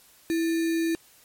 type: tone with sample-and-hold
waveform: sine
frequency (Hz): 328.8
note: E4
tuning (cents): -4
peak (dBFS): -22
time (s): 0.3-0.95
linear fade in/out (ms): 0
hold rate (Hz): 2100
effects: white hiss -56 dBFS RMS until 1.24 s + MP3 64 kbps